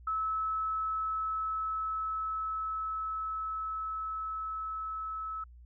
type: tone with level ramp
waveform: sine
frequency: 1300 Hz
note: E6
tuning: 24 cents flat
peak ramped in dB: -29 to -35 dBFS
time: 0.07-5.44 s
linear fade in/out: 5 ms
effects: added 60 Hz sine -50 dBFS peak until 5.65 s